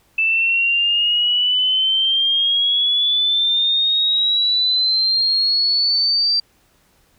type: exponential sweep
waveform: sine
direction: up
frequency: 2637 to 4700 Hz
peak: -14 dBFS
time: 0.18-6.4 s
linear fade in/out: 5 ms
effects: pink hiss -58 dBFS RMS until 7.18 s